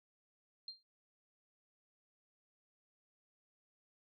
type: tone with exponential decay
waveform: sine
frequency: 4186 Hz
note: C8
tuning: in tune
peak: -40 dBFS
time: 0.68-0.83 s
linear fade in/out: 2 ms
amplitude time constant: 31 ms
effects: none

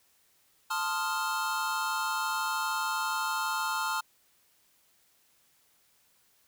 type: chord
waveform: square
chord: F dominant seventh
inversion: first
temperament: equal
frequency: 880 / 1046.5 / 1244.5 / 1396.9 Hz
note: A5 / C6 / Eb6 / F6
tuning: 0 / 0 / 0 / 0 cents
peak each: -35 / -36 / -37 / -34 dBFS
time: 0.7-4.01 s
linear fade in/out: 10 ms
effects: white hiss -67 dBFS RMS until 6.47 s

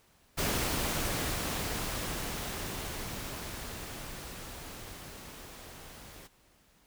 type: noise with level ramp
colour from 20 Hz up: pink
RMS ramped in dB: -30 to -50 dBFS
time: 0.37-6.28 s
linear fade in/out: 20 ms
effects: pink hiss -65 dBFS RMS until 6.86 s

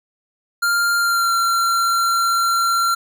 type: tone with pitch glide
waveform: square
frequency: 1396.9 to 1368.9 Hz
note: F6 to F6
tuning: 0 to -35 cents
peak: -16 dBFS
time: 0.62-2.95 s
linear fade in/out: 10 ms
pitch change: -35 cents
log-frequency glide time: 0.98-1.33 s
effects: none

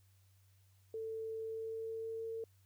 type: tone with pitch glide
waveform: sine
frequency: 444.7 to 451.2 Hz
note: A4 to A4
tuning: +18 to +44 cents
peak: -39 dBFS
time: 0.94-2.44 s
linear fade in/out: 2 ms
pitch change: +26 cents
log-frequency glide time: 1.37-2.24 s
effects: added 96 Hz sine -65 dBFS peak until 2.65 s + white hiss -75 dBFS RMS until 2.65 s

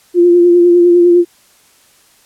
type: tone with vibrato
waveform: sine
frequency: 349.2 Hz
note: F4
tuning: in tune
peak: -4 dBFS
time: 0.14-1.25 s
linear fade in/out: 50 ms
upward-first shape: sine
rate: 9.9 Hz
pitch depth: 26 cents each way
effects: white hiss -49 dBFS RMS until 2.25 s + low-pass 12000 Hz 12 dB/octave

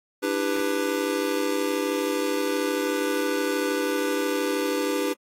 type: chord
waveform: square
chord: E minor seventh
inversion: third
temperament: just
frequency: 296.7 / 329.6 / 395.6 / 494.4 Hz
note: D4 / E4 / G4 / B4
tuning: +18 / 0 / +16 / +2 cents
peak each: -29 / -33 / -29 / -29 dBFS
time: 0.22-5.14 s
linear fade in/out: 20 ms
effects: AAC 48 kbps

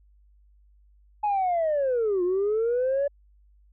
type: linear two-way sweep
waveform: sine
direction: down then up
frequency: 850 to 349.2 to 575 Hz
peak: -20 dBFS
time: 1.23-3.08 s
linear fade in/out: 10 ms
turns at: 2.23 s
effects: tanh soft clip ceiling -19 dBFS + added 50 Hz sine -55 dBFS peak until 3.72 s

